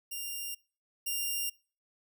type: tone pair in turn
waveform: 5% pulse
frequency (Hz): 2794 / 2794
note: F7 / F7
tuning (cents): 0 / 0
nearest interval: unison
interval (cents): 0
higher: neither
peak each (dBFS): -27 / -22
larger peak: second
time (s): 0.11-0.55 / 1.06-1.5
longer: neither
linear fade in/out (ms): 10
effects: noise-tail reverb RT60 0.4 s tail -25 dB re dry